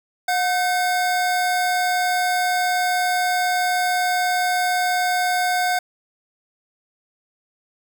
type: tone pair together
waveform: square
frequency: 724 / 1534.1 Hz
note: F#5 / G6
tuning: -38 / -38 cents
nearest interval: octave + minor second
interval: 1300 cents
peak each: -20 / -25 dBFS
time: 0.28-5.79 s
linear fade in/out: 5 ms
effects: none